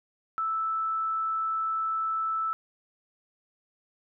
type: tone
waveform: sine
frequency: 1316 Hz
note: E6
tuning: 3 cents flat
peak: -26 dBFS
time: 0.38-2.53 s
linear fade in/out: 0 ms
effects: none